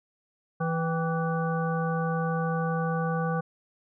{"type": "harmonic tone with a mistuned harmonic", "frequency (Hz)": 164.81, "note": "E3", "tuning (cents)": 0, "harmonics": [1, 3, 5, 7, 9], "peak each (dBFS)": [-27, -32, -34, -35, -37], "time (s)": [0.6, 3.41], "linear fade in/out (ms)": 10, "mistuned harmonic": 5, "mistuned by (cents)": -82, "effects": []}